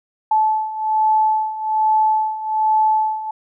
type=beating tone pair; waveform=sine; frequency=867 / 868.2 Hz; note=A5 / A5; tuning=-26 / -23 cents; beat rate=1.2 Hz; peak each=-20 / -16 dBFS; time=0.31-3.31 s; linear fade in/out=5 ms; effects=none